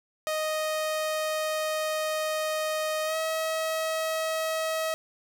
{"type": "tone with pitch glide", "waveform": "sawtooth", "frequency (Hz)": [622.3, 639.4], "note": ["D#5", "D#5"], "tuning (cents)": [0, 47], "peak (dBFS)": -23, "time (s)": [0.27, 4.94], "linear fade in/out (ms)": 0, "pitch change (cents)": 47, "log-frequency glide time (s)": [3.05, 3.16], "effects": []}